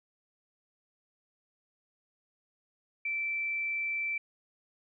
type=tone; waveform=sine; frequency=2332 Hz; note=D7; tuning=13 cents flat; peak=-30 dBFS; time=3.05-4.18 s; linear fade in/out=5 ms; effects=none